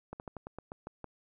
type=slowing click train; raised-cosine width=1 ms; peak=-27 dBFS; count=9; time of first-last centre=0.13-1.043 s; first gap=69 ms; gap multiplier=1.14; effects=none